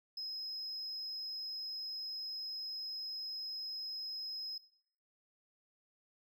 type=tone; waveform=triangle; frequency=5110 Hz; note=D#8; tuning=45 cents sharp; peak=-37 dBFS; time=0.17-4.58 s; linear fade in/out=5 ms; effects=noise-tail reverb RT60 0.6 s tail -18 dB re dry + tanh soft clip ceiling -35 dBFS